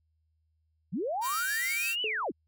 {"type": "linear two-way sweep", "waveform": "sine", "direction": "up then down", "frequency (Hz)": [137.1, 3014, 137.1], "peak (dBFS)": -29, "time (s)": [0.92, 2.32], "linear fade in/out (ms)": 20, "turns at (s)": 2.03}
{"type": "chord", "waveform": "5% pulse", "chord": "G minor seventh", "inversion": "third", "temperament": "equal", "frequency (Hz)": [1396.9, 1568, 1864.7, 2349], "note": ["F6", "G6", "Bb6", "D7"], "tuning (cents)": [0, 0, 0, 0], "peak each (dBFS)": -29, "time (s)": [1.21, 1.96], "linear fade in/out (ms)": 50}
{"type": "tone with exponential decay", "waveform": "sine", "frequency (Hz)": 433.6, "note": "A4", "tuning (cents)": -25, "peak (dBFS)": -30, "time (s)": [2.04, 2.29], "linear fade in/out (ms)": 2, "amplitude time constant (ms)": 53}
{"effects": ["added 79 Hz sine -70 dBFS peak until 2.47 s"]}